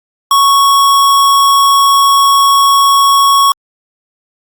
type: tone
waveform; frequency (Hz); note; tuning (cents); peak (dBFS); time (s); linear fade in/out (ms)
square; 1108.7; C#6; 0; -6; 0.31-3.52; 2
effects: Opus 48 kbps